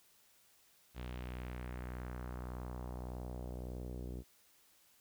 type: tone with low-pass filter sweep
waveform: sawtooth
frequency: 61.74 Hz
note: B1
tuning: in tune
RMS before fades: -44 dBFS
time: 0.94-4.24 s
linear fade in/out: 50 ms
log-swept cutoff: 3500 to 380 Hz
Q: 1.6
effects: white hiss -68 dBFS RMS until 5 s